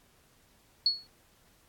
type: tone with exponential decay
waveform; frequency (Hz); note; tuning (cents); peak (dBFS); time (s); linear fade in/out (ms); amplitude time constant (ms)
sine; 4367; C#8; -27; -19; 0.86-1.07; 2; 44
effects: pink hiss -64 dBFS RMS until 1.68 s + AAC 64 kbps